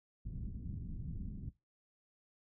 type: low-pass noise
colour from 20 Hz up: pink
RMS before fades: -43 dBFS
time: 0.25-1.5 s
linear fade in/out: 10 ms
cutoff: 210 Hz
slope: 24 dB/octave
effects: noise-tail reverb RT60 0.2 s tail -17 dB re dry